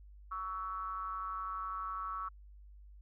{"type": "ring-modulated tone", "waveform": "triangle", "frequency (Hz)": 98, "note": "G2", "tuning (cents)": 0, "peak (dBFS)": -32, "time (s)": [0.31, 2.29], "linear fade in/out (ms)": 10, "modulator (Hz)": 1220, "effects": ["added 50 Hz sine -52 dBFS peak until 3.01 s"]}